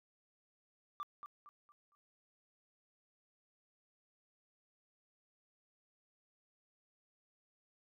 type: tone with echo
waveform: sine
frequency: 1177 Hz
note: D6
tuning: 3 cents sharp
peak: -36 dBFS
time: 1-1.03 s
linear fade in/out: 0 ms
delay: 230 ms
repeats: 4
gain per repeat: -9 dB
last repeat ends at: 1.95 s
effects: tanh soft clip ceiling -38 dBFS